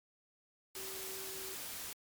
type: tone in noise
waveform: sine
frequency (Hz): 382.9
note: G4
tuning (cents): -41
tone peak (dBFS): -49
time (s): 0.76-1.55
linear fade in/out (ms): 2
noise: white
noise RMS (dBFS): -44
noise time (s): 0.75-1.93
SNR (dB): -8
effects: MP3 96 kbps